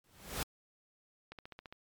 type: noise with exponential growth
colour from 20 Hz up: pink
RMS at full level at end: -33 dBFS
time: 0.04-0.43 s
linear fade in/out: 2 ms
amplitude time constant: 83 ms
type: click train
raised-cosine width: 0.3 ms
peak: -31 dBFS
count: 7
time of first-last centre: 1.32-1.725 s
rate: 14.8 Hz
effects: MP3 96 kbps